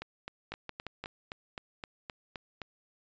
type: two click trains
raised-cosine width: 0.3 ms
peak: -23 / -22 dBFS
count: 11 / 4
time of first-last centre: 0.02-2.617 / 0.52-1.04 s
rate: 3.85 / 5.77 Hz
effects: resampled to 16000 Hz